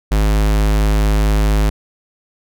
square tone, 52.2 Hz, G#1, 10 cents sharp, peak -12 dBFS, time 0.11-1.7 s, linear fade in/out 10 ms, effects none

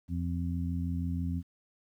harmonic tone, 86.2 Hz, F2, 22 cents flat, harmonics 1 / 2 / 3, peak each -32 / -35 / -37 dBFS, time 0.08-1.43 s, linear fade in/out 50 ms, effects 11-bit

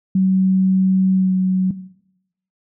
sine tone with pitch glide, 188.7 to 186.53 Hz, F#3 to F#3, +34 to +14 cents, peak -12 dBFS, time 0.15-1.71 s, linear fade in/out 5 ms, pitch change -20 cents, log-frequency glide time 1.13-1.33 s, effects noise-tail reverb RT60 0.8 s tail -17 dB re dry

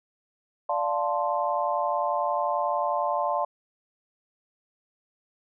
sine chord, D minor seventh, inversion none, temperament equal, 587.3 / 698.5 / 880 / 1046.5 Hz, D5 / F5 / A5 / C6, 0 / 0 / 0 / 0 cents, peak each -29 dBFS, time 0.69-3.45 s, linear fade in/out 5 ms, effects none

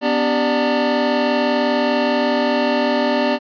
square tone cluster, 247.5 / 287.3 / 393.6 / 591 / 907 Hz, B3 / D4 / G4 / D5 / A#5, +4 / -38 / +7 / +11 / -48 cents, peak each -21 / -25 / -26 / -20 / -25 dBFS, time 0.01-3.39 s, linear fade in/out 50 ms, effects resampled to 11025 Hz

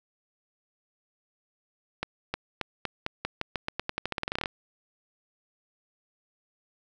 accelerating click train, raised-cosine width 0.3 ms, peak -13 dBFS, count 23, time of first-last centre 2.03-4.458 s, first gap 310 ms, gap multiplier 0.88, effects none

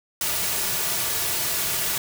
white noise with comb filter, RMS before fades -25 dBFS, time 0.21-1.98 s, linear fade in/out 2 ms, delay 3.8 ms, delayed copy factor -0.55, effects none

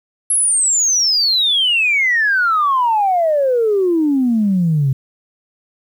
sine exponential sweep, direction down, 11150 to 130 Hz, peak -11 dBFS, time 0.3-4.93 s, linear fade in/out 5 ms, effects tanh soft clip ceiling -7 dBFS + 8-bit

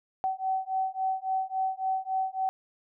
sine beating tone pair, 759 / 762.6 Hz, F#5 / G5, +44 / -48 cents, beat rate 3.6 Hz, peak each -30 dBFS, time 0.24-2.49 s, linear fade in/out 0 ms, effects none

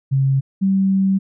sine tone pair in turn, 135.3 / 192.97 Hz, C#3 / G3, -42 / -27 cents, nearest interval tritone, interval 615 cents, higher second, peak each -13 dBFS, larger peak neither, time 0.11-0.41 / 0.61-1.19 s, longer second, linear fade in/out 20 ms, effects none

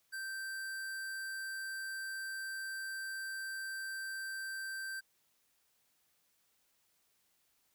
square tone, 1563 Hz, G6, 6 cents flat, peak -40 dBFS, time 0.12-5.01 s, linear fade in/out 20 ms, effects white hiss -75 dBFS RMS until 7.74 s

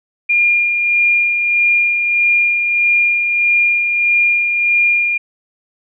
sine tone with tremolo, 2411 Hz, D7, 45 cents sharp, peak -9 dBFS, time 0.29-5.18 s, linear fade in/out 10 ms, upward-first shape sine, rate 1.6 Hz, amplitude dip 40%, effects none

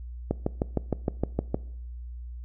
click train, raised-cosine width 2 ms, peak -11 dBFS, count 9, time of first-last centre 0.31-1.545 s, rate 6.48 Hz, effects noise-tail reverb RT60 0.7 s tail -21 dB re dry + added 60 Hz sine -36 dBFS peak until 2.44 s

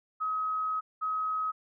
sine tone pair in turn, 1271 / 1271 Hz, D#6 / D#6, +36 / +36 cents, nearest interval unison, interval 0 cents, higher neither, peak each -28 / -28 dBFS, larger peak neither, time 0.2-0.81 / 1.01-1.52 s, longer first, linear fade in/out 20 ms, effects none

